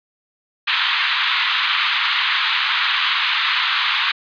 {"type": "band-pass noise", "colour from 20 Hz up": "white", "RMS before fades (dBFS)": -19, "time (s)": [0.67, 4.12], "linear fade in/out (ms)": 10, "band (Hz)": [980, 3900], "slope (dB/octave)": 48, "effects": ["resampled to 11025 Hz"]}